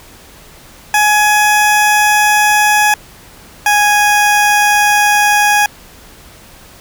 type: tone pair in turn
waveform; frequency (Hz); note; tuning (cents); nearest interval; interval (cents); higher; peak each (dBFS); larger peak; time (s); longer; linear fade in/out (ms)
20% pulse; 840 / 829.9; G#5 / G#5; +19 / -1; unison; 20; first; -3; neither; 0.94-2.94 / 3.66-5.66; neither; 2
effects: pink hiss -39 dBFS RMS until 6.8 s